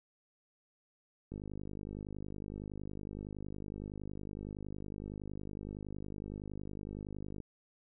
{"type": "click train", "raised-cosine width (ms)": 3, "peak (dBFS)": -30, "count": 310, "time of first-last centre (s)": [1.32, 7.403], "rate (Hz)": 50.8, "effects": []}